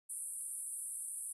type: band-pass noise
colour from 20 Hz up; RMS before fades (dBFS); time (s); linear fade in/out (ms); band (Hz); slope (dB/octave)
pink; -43; 0.09-1.33; 10; 8600 to 11000; 96
effects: none